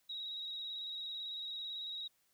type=tone with vibrato; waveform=sine; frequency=3823 Hz; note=A#7; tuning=43 cents sharp; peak=-40 dBFS; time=0.09-2.08 s; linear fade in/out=10 ms; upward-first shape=square; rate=18 Hz; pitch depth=25 cents each way; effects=white hiss -75 dBFS RMS until 2.33 s